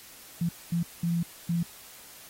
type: tone bursts at uneven times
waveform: sine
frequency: 170 Hz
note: F3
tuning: 46 cents flat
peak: -24 dBFS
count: 4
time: 0.41-0.49 / 0.72-0.83 / 1.03-1.23 / 1.49-1.63 s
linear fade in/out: 5 ms
effects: white hiss -49 dBFS RMS until 2.29 s + AAC 48 kbps